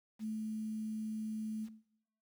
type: tone with quantisation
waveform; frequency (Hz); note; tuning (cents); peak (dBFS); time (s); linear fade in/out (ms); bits
sine; 217.5; A3; -20; -36; 0.19-1.69; 50; 10
effects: noise-tail reverb RT60 0.7 s tail -17 dB re dry